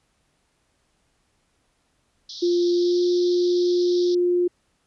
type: band-pass noise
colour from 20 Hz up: white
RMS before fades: -37 dBFS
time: 2.29-4.15 s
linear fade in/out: 5 ms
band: 3400 to 5600 Hz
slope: 96 dB/octave
type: tone with pitch glide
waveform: sine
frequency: 349.2 to 354.1 Hz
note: F4 to F4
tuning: 0 to +24 cents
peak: -17 dBFS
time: 2.42-4.48 s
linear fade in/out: 10 ms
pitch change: +24 cents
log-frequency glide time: 2.71-3.01 s
effects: pink hiss -68 dBFS RMS until 4.86 s + resampled to 24000 Hz